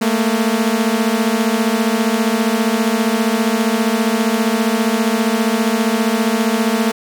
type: beating tone pair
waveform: sawtooth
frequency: 216.8 / 231.8 Hz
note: A3 / A#3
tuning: -25 / -10 cents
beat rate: 15 Hz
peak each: -13 dBFS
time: 0.01-6.92 s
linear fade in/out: 10 ms
effects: none